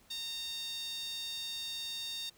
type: tone with high-pass filter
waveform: sawtooth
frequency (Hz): 919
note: A#5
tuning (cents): -25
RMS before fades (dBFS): -40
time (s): 0.1-2.3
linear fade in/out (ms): 10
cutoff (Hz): 3900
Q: 6.4
effects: pink hiss -64 dBFS RMS until 2.37 s